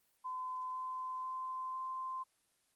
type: tone with pitch steps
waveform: sine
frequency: 1021 / 1027.5 / 1034.1 / 1040.6 Hz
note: C6 / C6 / C6 / C6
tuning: -43 / -32 / -21 / -10 cents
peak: -38 dBFS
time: 0.24-2.24 s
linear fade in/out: 20 ms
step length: 500 ms
effects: white hiss -75 dBFS RMS until 2.75 s + Opus 24 kbps